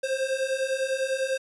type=beating tone pair; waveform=square; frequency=523.3 / 533.3 Hz; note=C5 / C5; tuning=0 / +33 cents; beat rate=10 Hz; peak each=-30 / -28 dBFS; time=0.03-1.38 s; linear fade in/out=10 ms; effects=resampled to 24000 Hz + 10-bit